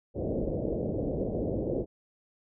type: low-pass noise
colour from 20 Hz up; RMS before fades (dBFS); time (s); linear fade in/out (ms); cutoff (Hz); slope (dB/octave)
white; -31; 0.14-1.86; 50; 580; 48
effects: none